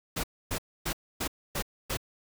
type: noise bursts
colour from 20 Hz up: pink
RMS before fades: -31 dBFS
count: 6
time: 0.16-1.972 s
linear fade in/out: 10 ms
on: 77 ms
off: 270 ms
effects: none